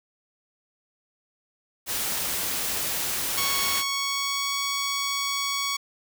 white noise, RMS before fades -28 dBFS, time 1.86-3.84 s, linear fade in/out 50 ms
10% pulse tone with pitch glide, 1108.7 to 1119 Hz, C#6 to C#6, 0 to +16 cents, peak -17 dBFS, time 3.37-5.77 s, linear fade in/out 10 ms, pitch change +16 cents, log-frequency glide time 3.79-4.54 s
effects none

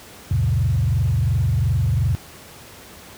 sine tone with frequency modulation, 102.8 Hz, G#2, 17 cents flat, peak -15 dBFS, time 0.31-2.15 s, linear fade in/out 0 ms, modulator 22.8 Hz, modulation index 1.5, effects pink hiss -42 dBFS RMS until 3.17 s + high-pass 60 Hz 12 dB/octave

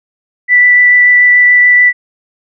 sine tone with vibrato, 1973 Hz, B6, 2 cents flat, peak -3 dBFS, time 0.48-1.93 s, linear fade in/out 50 ms, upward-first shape triangle, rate 6.9 Hz, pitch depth 8 cents each way, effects none

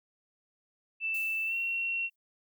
sine tone with pitch glide, 2652 to 2728 Hz, E7 to F7, +10 to -41 cents, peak -29 dBFS, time 1-2.1 s, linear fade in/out 50 ms, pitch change +49 cents, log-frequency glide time 1.46-1.55 s
violet noise with exponential decay, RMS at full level -43 dBFS, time 1.14-2.16 s, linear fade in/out 5 ms, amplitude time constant 220 ms
effects none

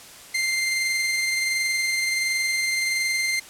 sawtooth tone with amplitude modulation, 2093 Hz, C7, in tune, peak -17 dBFS, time 0.34-3.4 s, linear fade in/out 10 ms, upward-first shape sine, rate 21.4 Hz, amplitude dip 25%, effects white hiss -44 dBFS RMS until 3.49 s + low-pass 11000 Hz 12 dB/octave

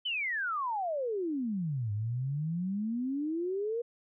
sine exponential two-way sweep, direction down then up, 3100 to 101.2 to 481.7 Hz, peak -30 dBFS, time 0.05-3.82 s, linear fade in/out 10 ms, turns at 1.92 s, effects none

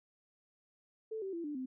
sine tone with pitch steps, 440 / 385.3 / 337.3 / 295.4 / 258.6 Hz, A4 / G4 / E4 / D4 / C4, 0 / -30 / +40 / +10 / -20 cents, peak -37 dBFS, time 1.11-1.66 s, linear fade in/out 10 ms, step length 110 ms, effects none

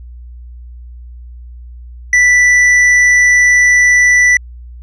sine tone with hard clipping, 1973 Hz, B6, 2 cents flat, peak -7 dBFS, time 2.13-4.37 s, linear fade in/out 2 ms, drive 6 dB, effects added 60 Hz sine -29 dBFS peak until 4.82 s + resampled to 22050 Hz

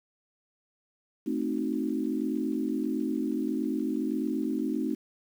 sine chord, A diminished seventh, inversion none, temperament equal with one note detuned, 220 / 261.6 / 309.5 / 370 Hz, A3 / C4 / Eb4 / Gb4, 0 / 0 / -9 / 0 cents, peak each -33 / -31 / -31 / -37 dBFS, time 1.26-4.95 s, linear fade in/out 10 ms, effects 9-bit

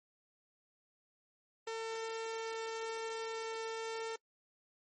sawtooth tone, 450.1 Hz, A4, 39 cents sharp, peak -34 dBFS, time 1.67-4.16 s, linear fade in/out 5 ms, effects noise-tail reverb RT60 0.1 s tail -25 dB re dry + MP3 32 kbps

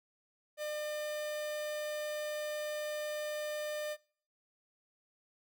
45% pulse tone, 602 Hz, D5, 43 cents sharp, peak -36 dBFS, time 0.57-3.97 s, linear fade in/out 50 ms, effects noise-tail reverb RT60 0.5 s tail -23 dB re dry

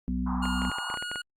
harmonic tone, 62.6 Hz, B1, 24 cents sharp, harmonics 1 / 3 / 4, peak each -31 / -31 / -31 dBFS, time 0.08-0.7 s, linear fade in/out 0 ms
white band-pass noise, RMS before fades -37 dBFS, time 0.26-0.96 s, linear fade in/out 10 ms, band 840 to 1200 Hz, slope 48 dB/octave
25% pulse tone with pitch glide, 1421 to 1444.2 Hz, F6 to F#6, +30 to -42 cents, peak -29 dBFS, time 0.42-1.22 s, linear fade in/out 10 ms, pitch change +28 cents, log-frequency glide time 0.58-0.93 s
clicks, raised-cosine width 0.5 ms, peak -21 dBFS, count 11, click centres 0.455 / 0.619 / 0.651 / 0.716 / 0.785 / 0.901 / 0.941 / 0.973 / 1.025 / 1.115 / 1.158 s
effects low-pass 9000 Hz 12 dB/octave + Opus 48 kbps

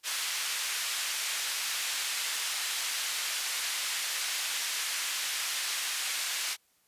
pink band-pass noise, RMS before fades -33 dBFS, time 0.03-6.57 s, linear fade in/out 50 ms, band 2000 to 11000 Hz, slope 12 dB/octave, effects white hiss -69 dBFS RMS until 6.87 s + resampled to 32000 Hz

